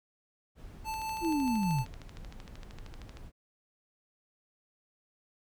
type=noise; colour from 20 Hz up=brown; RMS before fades=-47 dBFS; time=0.55-3.32 s; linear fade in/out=50 ms
type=tone with tremolo; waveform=square; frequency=880 Hz; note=A5; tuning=in tune; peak=-34 dBFS; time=0.84-1.86 s; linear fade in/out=50 ms; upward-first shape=sine; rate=4.9 Hz; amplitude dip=25%
type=click train; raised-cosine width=0.2 ms; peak=-31 dBFS; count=30; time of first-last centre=0.94-3.171 s; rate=13 Hz
type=linear sweep; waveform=sine; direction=down; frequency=349.2 to 113.3 Hz; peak=-27 dBFS; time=1.21-1.85 s; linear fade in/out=50 ms
effects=none